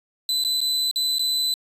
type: tone with dropouts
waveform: 40% pulse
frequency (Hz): 4013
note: B7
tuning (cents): +27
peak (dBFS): -19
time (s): 0.29-1.54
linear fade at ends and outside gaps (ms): 1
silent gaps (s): 0.438-0.448 / 0.605-0.614 / 0.912-0.959 / 1.184-1.194
effects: resampled to 32000 Hz